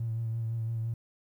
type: tone with vibrato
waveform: triangle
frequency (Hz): 113.8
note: A#2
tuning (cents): -41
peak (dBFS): -26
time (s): 0-0.94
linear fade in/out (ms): 5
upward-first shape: triangle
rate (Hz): 5.9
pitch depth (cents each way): 37
effects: tanh soft clip ceiling -27 dBFS + 11-bit